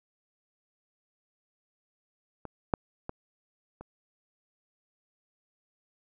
clicks, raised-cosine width 1 ms, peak -25 / -10 / -21 / -29 dBFS, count 4, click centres 2.453 / 2.738 / 3.094 / 3.81 s, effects none

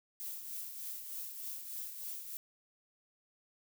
violet noise with tremolo, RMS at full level -41 dBFS, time 0.2-2.37 s, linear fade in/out 0 ms, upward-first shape triangle, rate 3.3 Hz, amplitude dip 55%, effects none

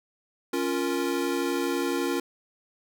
square chord, Bb minor, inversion first, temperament equal, 277.2 / 349.2 / 466.2 Hz, Db4 / F4 / Bb4, 0 / 0 / 0 cents, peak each -30 / -29 / -33 dBFS, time 0.53-2.2 s, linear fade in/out 5 ms, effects none

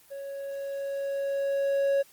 triangle tone with level ramp, 554.4 Hz, C#5, in tune, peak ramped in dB -34 to -19 dBFS, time 0.1-2.03 s, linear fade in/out 20 ms, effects white hiss -57 dBFS RMS until 2.12 s + Opus 24 kbps

